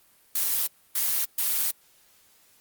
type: noise bursts at uneven times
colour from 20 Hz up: blue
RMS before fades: -25 dBFS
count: 3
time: 0.35-0.67 / 0.95-1.25 / 1.38-1.71 s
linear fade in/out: 5 ms
effects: white hiss -60 dBFS RMS until 2.6 s + Opus 32 kbps